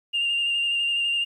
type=tone with vibrato; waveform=sine; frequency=2800 Hz; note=F7; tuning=4 cents sharp; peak=-20 dBFS; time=0.13-1.25 s; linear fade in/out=20 ms; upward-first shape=square; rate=12 Hz; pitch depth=16 cents each way; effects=tanh soft clip ceiling -18 dBFS + 10-bit